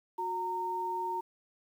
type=tone pair together; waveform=sine; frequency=364.8 / 920 Hz; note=F#4 / A#5; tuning=-24 / -23 cents; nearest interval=octave + major third; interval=1601 cents; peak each=-39 / -32 dBFS; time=0.18-1.21 s; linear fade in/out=10 ms; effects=10-bit

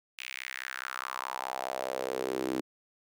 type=tone with high-pass filter sweep; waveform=sawtooth; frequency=64.8 Hz; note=C2; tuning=16 cents flat; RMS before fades=-36 dBFS; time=0.18-2.61 s; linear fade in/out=10 ms; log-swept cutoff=2600 to 300 Hz; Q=3.6; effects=none

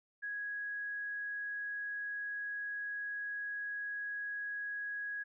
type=tone; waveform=sine; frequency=1661.2 Hz; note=G#6; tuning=in tune; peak=-37 dBFS; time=0.22-5.24 s; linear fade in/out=20 ms; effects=none

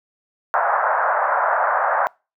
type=band-pass noise; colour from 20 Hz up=pink; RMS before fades=-19 dBFS; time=0.54-2.07 s; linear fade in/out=0 ms; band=600 to 1600 Hz; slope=48 dB/octave; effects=noise-tail reverb RT60 0.3 s tail -26 dB re dry

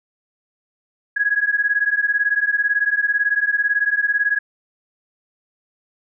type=beating tone pair; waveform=sine; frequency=1656 / 1674 Hz; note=G#6 / G#6; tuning=-5 / +13 cents; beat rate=18 Hz; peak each=-19 dBFS; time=1.16-4.39 s; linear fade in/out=10 ms; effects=none

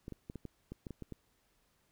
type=clicks; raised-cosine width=3 ms; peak=-30 dBFS; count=10; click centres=0.081 / 0.123 / 0.299 / 0.357 / 0.453 / 0.72 / 0.868 / 0.907 / 1.023 / 1.123 s; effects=pink hiss -74 dBFS RMS until 1.91 s

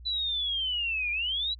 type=linear two-way sweep; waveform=sine; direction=down then up; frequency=4000 to 2370 to 4000 Hz; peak=-27 dBFS; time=0.05-1.55 s; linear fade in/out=20 ms; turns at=1.11 s; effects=added 60 Hz sine -44 dBFS peak until 1.59 s

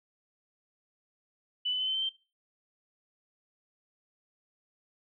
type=tone with pitch steps; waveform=sine; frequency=2983 / 3012 / 3042 / 3072 / 3102 / 3133 Hz; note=F#7 / F#7 / F#7 / G7 / G7 / G7; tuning=+13 / +30 / +47 / -36 / -19 / -2 cents; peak=-28 dBFS; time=1.65-2.094 s; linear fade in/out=10 ms; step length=74 ms; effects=noise-tail reverb RT60 0.3 s tail -20 dB re dry

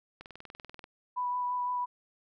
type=click train; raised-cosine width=0.3 ms; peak=-30 dBFS; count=14; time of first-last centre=0.21-0.841 s; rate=20.6 Hz
type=tone with vibrato; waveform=sine; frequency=987.8 Hz; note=B5; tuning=in tune; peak=-29 dBFS; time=1.16-1.86 s; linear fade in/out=20 ms; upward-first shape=sine; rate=5.9 Hz; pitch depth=11 cents each way
effects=none

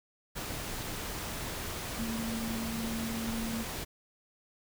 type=tone in noise; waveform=sine; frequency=226.8 Hz; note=A#3; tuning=47 cents flat; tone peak=-34 dBFS; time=1.98-3.64 s; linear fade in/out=20 ms; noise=pink; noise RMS=-38 dBFS; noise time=0.35-3.85 s; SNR=+1 dB; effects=none

